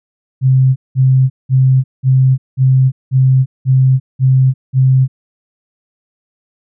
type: tone bursts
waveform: sine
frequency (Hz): 131.1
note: C3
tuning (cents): +4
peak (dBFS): -6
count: 9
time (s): 0.41-5.08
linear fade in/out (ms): 50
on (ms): 350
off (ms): 190
effects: none